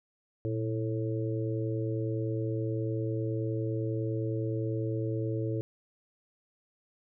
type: harmonic tone with a mistuned harmonic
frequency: 109.8 Hz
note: A2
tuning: 3 cents flat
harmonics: 1 / 3 / 4 / 5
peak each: -31 / -35 / -36 / -41 dBFS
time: 0.45-5.61 s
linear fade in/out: 0 ms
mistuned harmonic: 1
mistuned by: +110 cents
effects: none